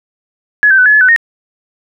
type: tone with pitch steps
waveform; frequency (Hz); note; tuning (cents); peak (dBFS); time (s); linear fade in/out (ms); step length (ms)
sine; 1693 / 1556 / 1501 / 1703 / 1715 / 1505 / 1852; G#6 / G6 / F#6 / G#6 / A6 / F#6 / A#6; +33 / -13 / +24 / +43 / -45 / +29 / -12; -4; 0.63-1.162; 0; 76
effects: none